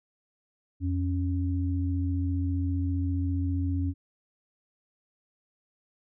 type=tone pair together; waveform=sine; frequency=87.02 / 276 Hz; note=F2 / C#4; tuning=-6 / -7 cents; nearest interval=octave + minor sixth; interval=1999 cents; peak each=-26 / -31 dBFS; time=0.8-3.94 s; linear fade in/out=50 ms; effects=none